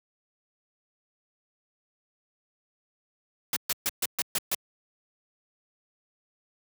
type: noise bursts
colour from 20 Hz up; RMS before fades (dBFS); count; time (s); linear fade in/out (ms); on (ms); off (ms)
white; -27; 7; 3.53-4.548; 2; 34; 130
effects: high-pass 100 Hz 12 dB/octave